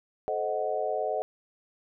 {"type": "chord", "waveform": "sine", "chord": "A diminished seventh", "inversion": "none", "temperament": "equal with one note detuned", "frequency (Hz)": [433.7, 523.3, 622.3, 740], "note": ["A4", "C5", "Eb5", "Gb5"], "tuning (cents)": [-25, 0, 0, 0], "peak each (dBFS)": [-33, -34, -31, -32], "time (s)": [0.28, 1.22], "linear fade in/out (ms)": 0, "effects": []}